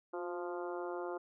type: harmonic tone with a mistuned harmonic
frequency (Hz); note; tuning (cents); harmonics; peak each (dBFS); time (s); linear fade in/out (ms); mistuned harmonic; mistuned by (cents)
174.61; F3; 0; 2 / 3 / 4 / 5 / 6 / 7 / 8; -40 / -44 / -46 / -48 / -50 / -51 / -52; 0.13-1.18; 10; 2; +31
effects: none